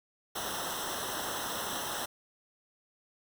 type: noise with comb filter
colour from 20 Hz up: pink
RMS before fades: -36 dBFS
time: 0.35-2.06 s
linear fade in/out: 10 ms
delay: 0.43 ms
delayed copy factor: -0.95
effects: none